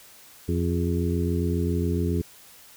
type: harmonic tone with a mistuned harmonic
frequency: 87.31 Hz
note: F2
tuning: in tune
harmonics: 1 / 2 / 3 / 4 / 5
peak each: -25 / -28 / -30 / -31 / -32 dBFS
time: 0.48-2.22 s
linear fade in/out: 10 ms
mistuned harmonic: 5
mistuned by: -64 cents
effects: white hiss -50 dBFS RMS until 2.76 s